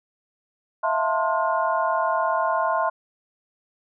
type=tone cluster; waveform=sine; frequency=650 / 690 / 894 / 1051 / 1429 Hz; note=E5 / F5 / A5 / C6 / F6; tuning=-24 / -21 / +27 / +7 / +39 cents; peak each=-25 / -28 / -27 / -24 / -30 dBFS; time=0.83-2.9 s; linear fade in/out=10 ms; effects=none